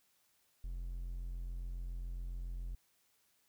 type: tone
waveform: triangle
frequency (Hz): 43.6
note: F1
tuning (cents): -2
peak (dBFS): -37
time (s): 0.64-2.75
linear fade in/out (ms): 0
effects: white hiss -74 dBFS RMS until 3.48 s